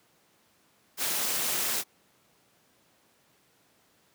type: noise with amplitude modulation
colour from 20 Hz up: white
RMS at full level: -26 dBFS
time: 0.97-1.84 s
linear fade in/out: 50 ms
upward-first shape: sine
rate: 257 Hz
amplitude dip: 70%
effects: pink hiss -65 dBFS RMS until 4.14 s + high-pass 150 Hz 12 dB/octave